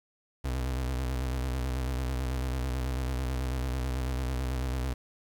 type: tone with vibrato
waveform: 35% pulse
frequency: 64 Hz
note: C2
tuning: 38 cents flat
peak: -27 dBFS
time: 0.44-4.94 s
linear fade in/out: 10 ms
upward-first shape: square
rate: 9.1 Hz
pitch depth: 58 cents each way
effects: 9-bit